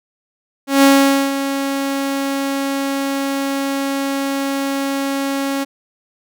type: tone with ADSR envelope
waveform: sawtooth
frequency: 275.2 Hz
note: C#4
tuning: 12 cents flat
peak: -3 dBFS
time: 0.67-5.65 s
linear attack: 160 ms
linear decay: 480 ms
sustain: -11 dB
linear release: 22 ms
effects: none